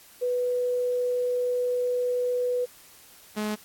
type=tone pair in turn; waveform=sine / sawtooth; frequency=493.9 / 212.1 Hz; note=B4 / G#3; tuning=0 / +37 cents; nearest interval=octave + minor third; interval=1463 cents; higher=first; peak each=-23 dBFS; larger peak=neither; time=0.21-2.66 / 3.36-3.56 s; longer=first; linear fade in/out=20 ms; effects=white hiss -52 dBFS RMS until 3.64 s + AAC 64 kbps